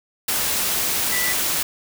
sine tone in noise, 1975.5 Hz, B6, in tune, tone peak -24 dBFS, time 1.12-1.33 s, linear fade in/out 5 ms, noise white, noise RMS -22 dBFS, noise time 0.28-1.63 s, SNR -5 dB, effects none

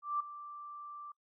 sine tone with ADSR envelope, 1174.7 Hz, D6, in tune, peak -29 dBFS, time 0.02-1.12 s, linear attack 180 ms, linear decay 7 ms, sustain -15 dB, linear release 6 ms, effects noise-tail reverb RT60 0.1 s tail -24 dB re dry

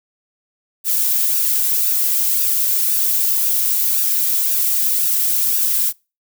violet noise with flanger, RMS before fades -17 dBFS, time 0.84-5.93 s, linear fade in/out 50 ms, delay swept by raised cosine 0.94 to 2.34 ms, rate 1.9 Hz, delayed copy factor -0.5, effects noise-tail reverb RT60 0.3 s tail -26 dB re dry

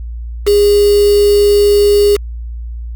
sine tone with quantisation, 409.3 Hz, G#4, 25 cents flat, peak -6 dBFS, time 0.46-2.17 s, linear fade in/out 20 ms, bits 3, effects added 58 Hz sine -21 dBFS peak until 2.95 s

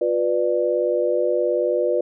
sine chord, B diminished, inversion second, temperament just, 355.6 / 493.9 / 592.7 Hz, F4 / B4 / D5, +31 / 0 / +16 cents, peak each -23 / -21 / -22 dBFS, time 0.01-2.01 s, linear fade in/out 5 ms, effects none

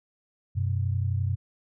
sine tone pair together, 94.39 / 126 Hz, F#2 / B2, +35 / +35 cents, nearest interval perfect fourth, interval 500 cents, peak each -25 / -29 dBFS, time 0.55-1.36 s, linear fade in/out 20 ms, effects none

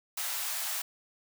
white high-pass noise, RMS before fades -34 dBFS, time 0.17-0.82 s, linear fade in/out 5 ms, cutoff 630 Hz, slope 48 dB/octave, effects none

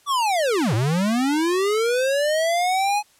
square linear two-way sweep, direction down then up, 1174.7 to 103.83 to 844 Hz, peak -19 dBFS, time 0.06-3.03 s, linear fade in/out 50 ms, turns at 0.74 s, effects white hiss -57 dBFS RMS until 3.19 s + low-pass 11000 Hz 12 dB/octave

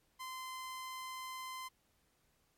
sawtooth tone, 1034 Hz, C6, 21 cents flat, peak -39 dBFS, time 0.19-1.69 s, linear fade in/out 20 ms, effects pink hiss -75 dBFS RMS until 2.57 s + MP3 64 kbps

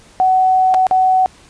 sine tone with dropouts, 749 Hz, F#5, 21 cents sharp, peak -9 dBFS, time 0.2-1.26 s, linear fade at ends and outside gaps 0 ms, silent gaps 0.741-0.745 / 0.868-0.911 s, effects pink hiss -45 dBFS RMS until 1.49 s + resampled to 22050 Hz

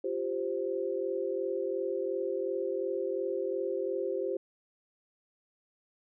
sine chord, F suspended second, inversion none, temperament equal, 349.2 / 392 / 523.3 Hz, F4 / G4 / C5, 0 / 0 / 0 cents, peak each -36 / -33 / -34 dBFS, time 0.04-4.37 s, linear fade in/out 5 ms, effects none

